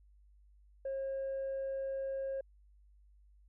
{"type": "tone", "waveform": "sine", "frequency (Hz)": 540, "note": "C#5", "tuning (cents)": -45, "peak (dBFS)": -33, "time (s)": [0.85, 2.41], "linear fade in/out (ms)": 5, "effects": ["tanh soft clip ceiling -33 dBFS", "added 50 Hz sine -60 dBFS peak until 3.48 s"]}